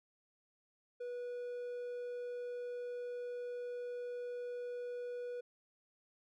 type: tone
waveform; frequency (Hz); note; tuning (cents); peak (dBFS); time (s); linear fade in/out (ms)
triangle; 488; B4; -21; -38; 1-5.41; 10
effects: none

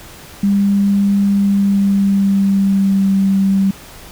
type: tone with pitch glide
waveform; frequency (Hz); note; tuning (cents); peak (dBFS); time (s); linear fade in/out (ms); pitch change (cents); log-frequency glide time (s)
sine; 200 to 194.53; G3 to G3; +35 to -13; -10; 0.43-3.71; 5; -48; 1.3-3.16
effects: pink hiss -37 dBFS RMS until 4.11 s

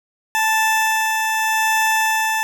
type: tone with tremolo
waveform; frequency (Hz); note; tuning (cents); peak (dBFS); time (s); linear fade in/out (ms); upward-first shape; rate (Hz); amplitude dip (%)
20% pulse; 879; A5; -2; -10; 0.35-2.43; 0; sine; 0.84; 30
effects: none

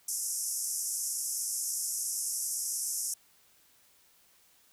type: band-pass noise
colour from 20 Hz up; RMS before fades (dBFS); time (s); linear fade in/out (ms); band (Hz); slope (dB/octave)
white; -34; 0.08-3.14; 5; 5300 to 12000; 96
effects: white hiss -64 dBFS RMS until 4.72 s

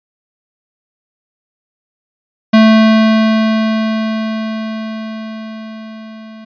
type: tone with level ramp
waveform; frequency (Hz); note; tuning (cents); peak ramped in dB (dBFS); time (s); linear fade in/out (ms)
square; 220; A3; 0; -4 to -32; 2.53-6.45; 10
effects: resampled to 11025 Hz

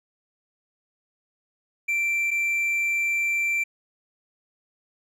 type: tone pair in turn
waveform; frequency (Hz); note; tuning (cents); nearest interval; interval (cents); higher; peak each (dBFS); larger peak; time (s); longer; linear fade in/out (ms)
triangle; 2349 / 2349; D7 / D7; 0 / 0; unison; 0; neither; -20; neither; 1.88-2.31 / 2.31-3.64; second; 10
effects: none

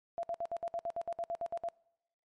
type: tone bursts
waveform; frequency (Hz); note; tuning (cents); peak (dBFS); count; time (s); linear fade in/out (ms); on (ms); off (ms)
sine; 680; F5; -46; -33; 14; 0.18-1.687; 0; 51; 61
effects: noise-tail reverb RT60 0.9 s tail -25 dB re dry + MP3 48 kbps

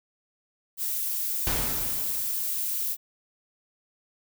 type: noise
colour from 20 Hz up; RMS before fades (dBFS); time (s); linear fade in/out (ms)
violet; -29; 0.77-2.97; 50
type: noise with exponential decay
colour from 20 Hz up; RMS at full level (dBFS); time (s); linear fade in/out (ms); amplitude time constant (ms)
pink; -27; 1.47-2.72; 0; 270
effects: none

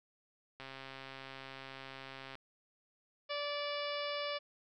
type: click train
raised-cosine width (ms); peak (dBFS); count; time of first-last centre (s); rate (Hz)
0.3; -31; 236; 0.6-2.354; 134
type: harmonic tone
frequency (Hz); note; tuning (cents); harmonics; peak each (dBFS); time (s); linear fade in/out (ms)
581; D5; -19; 1 / 2 / 3 / 4 / 5 / 6 / 7 / 8 / 9; -39 / -43 / -48 / -45 / -46 / -47 / -52 / -49 / -51; 3.29-4.39; 20
effects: none

